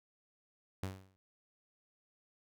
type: tone with exponential decay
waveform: sawtooth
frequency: 95.2 Hz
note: F#2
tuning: 50 cents sharp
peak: -31 dBFS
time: 0.83-1.16 s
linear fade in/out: 0 ms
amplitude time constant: 71 ms
effects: none